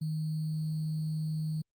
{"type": "tone with sample-and-hold", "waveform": "sine", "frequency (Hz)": 156.3, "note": "D#3", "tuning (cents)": 8, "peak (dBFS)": -30, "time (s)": [0.01, 1.62], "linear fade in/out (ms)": 10, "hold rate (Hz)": 4410, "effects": ["Opus 24 kbps"]}